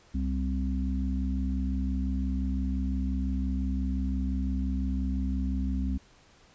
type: harmonic tone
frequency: 65.8 Hz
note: C2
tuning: 10 cents sharp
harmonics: 1 / 3 / 4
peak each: -28 / -33 / -34 dBFS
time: 0.14-5.98 s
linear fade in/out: 10 ms
effects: pink hiss -59 dBFS RMS until 6.54 s + resampled to 16000 Hz